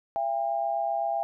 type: tone pair together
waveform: sine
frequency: 675.2 / 803 Hz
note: E5 / G5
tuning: +41 / +41 cents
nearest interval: minor third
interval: 300 cents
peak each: -28 dBFS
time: 0.16-1.23 s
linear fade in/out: 0 ms
effects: none